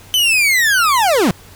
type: linear sweep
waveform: 40% pulse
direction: down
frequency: 3073 to 152.6 Hz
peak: -10 dBFS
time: 0.14-1.31 s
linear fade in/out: 0 ms
effects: added 94 Hz sine -45 dBFS peak until 1.55 s + pink hiss -42 dBFS RMS until 1.55 s